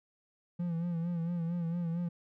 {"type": "tone with vibrato", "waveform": "triangle", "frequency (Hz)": 170.1, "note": "F3", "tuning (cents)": -45, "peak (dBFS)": -29, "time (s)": [0.59, 2.09], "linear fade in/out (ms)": 10, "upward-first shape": "sine", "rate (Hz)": 4.4, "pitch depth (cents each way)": 59, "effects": []}